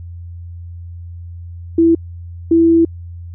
sine tone bursts at uneven times, 331.5 Hz, E4, 10 cents sharp, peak -7 dBFS, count 2, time 1.78-1.95 / 2.51-2.85 s, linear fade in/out 5 ms, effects added 86 Hz sine -28 dBFS peak until 3.34 s

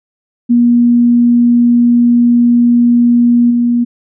sine tone with level steps, 239.3 Hz, A#3, 46 cents sharp, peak -5 / -8 dBFS, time 0.49-3.85 s, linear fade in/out 20 ms, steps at 3.5 s, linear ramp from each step 10 ms, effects none

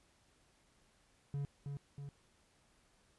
triangle tone with echo, 141.5 Hz, C#3, 36 cents sharp, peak -34 dBFS, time 1.34-1.45 s, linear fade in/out 0 ms, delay 320 ms, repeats 2, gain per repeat -4 dB, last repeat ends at 2.09 s, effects pink hiss -71 dBFS RMS until 3.18 s + resampled to 24000 Hz

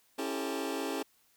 sawtooth chord, A dominant seventh, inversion first, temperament just, 275 / 330 / 396 / 440 Hz, C#4 / E4 / G4 / A4, -14 / +2 / +18 / 0 cents, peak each -33 / -35 / -35 / -35 dBFS, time 0.18-1.03 s, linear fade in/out 10 ms, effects white hiss -68 dBFS RMS until 1.36 s

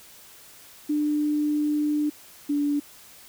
sine tone pair in turn, 298 / 289.7 Hz, D4 / D4, +25 / -24 cents, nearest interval unison, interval 49 cents, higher first, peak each -21 dBFS, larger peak neither, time 0.89-2.1 / 2.49-2.8 s, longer first, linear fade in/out 10 ms, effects white hiss -49 dBFS RMS until 3.28 s

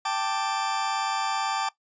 40% pulse chord, G suspended second, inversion none, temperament just, 784 / 882 / 1176 Hz, G5 / A5 / D6, 0 / +4 / +2 cents, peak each -29 dBFS, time 0.05-1.69 s, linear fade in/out 5 ms, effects noise-tail reverb RT60 0.1 s tail -17 dB re dry + resampled to 16000 Hz

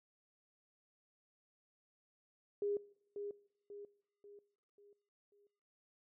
sine tone with echo, 407.8 Hz, G#4, 32 cents flat, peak -34 dBFS, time 2.62-2.77 s, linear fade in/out 2 ms, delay 540 ms, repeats 5, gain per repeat -7 dB, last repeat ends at 5.47 s, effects noise-tail reverb RT60 0.8 s tail -22 dB re dry

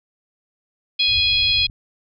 harmonic tone, 830.6 Hz, G#5, in tune, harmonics 3 / 4 / 5 / 6, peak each -22 / -18 / -20 / -29 dBFS, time 0.99-1.67 s, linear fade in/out 10 ms
white low-pass noise, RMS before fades -34 dBFS, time 1.08-1.7 s, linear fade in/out 2 ms, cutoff 120 Hz, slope 96 dB/octave
effects none

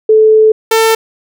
sine / sawtooth tone pair in turn, 435.5 / 447.5 Hz, A4 / A4, -18 / +29 cents, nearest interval unison, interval 47 cents, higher second, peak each -3 dBFS, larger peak neither, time 0.09-0.52 / 0.71-0.95 s, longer first, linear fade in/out 5 ms, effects none

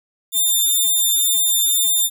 5% pulse tone, 3602 Hz, A7, 40 cents sharp, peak -7 dBFS, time 0.32-2.1 s, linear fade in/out 50 ms, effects none

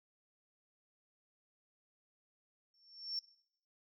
sine tone with exponential growth, 5440 Hz, F8, 46 cents flat, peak -32 dBFS, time 2.74-3.19 s, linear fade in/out 1 ms, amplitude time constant 96 ms, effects noise-tail reverb RT60 0.6 s tail -19 dB re dry + tanh soft clip ceiling -31 dBFS

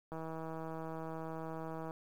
click train, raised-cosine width 1 ms, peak -30 dBFS, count 289, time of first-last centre 0.12-1.909 s, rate 161 Hz, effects 10-bit

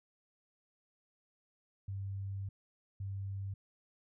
sine tone bursts at uneven times, 98 Hz, G2, in tune, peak -37 dBFS, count 2, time 1.88-2.49 / 3-3.54 s, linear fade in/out 5 ms, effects none

